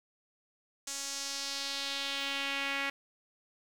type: tone with band-pass filter sweep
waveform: sawtooth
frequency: 277.2 Hz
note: C#4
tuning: in tune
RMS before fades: -36 dBFS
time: 0.87-2.9 s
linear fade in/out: 5 ms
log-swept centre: 7000 to 2200 Hz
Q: 2.1
effects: 9-bit